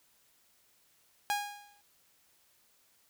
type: tone with exponential decay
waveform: sawtooth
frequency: 820 Hz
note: G#5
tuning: 22 cents flat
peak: -23 dBFS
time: 1.3-1.81 s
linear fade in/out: 0 ms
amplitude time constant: 110 ms
effects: white hiss -68 dBFS RMS until 3.09 s